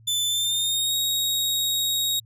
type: tone with pitch glide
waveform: sawtooth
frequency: 3520 to 3773 Hz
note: A7 to A#7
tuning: 0 to +20 cents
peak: -19 dBFS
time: 0.07-2.2 s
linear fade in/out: 10 ms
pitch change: +120 cents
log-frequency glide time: 0.27-0.95 s
effects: added 112 Hz sine -49 dBFS peak until 2.25 s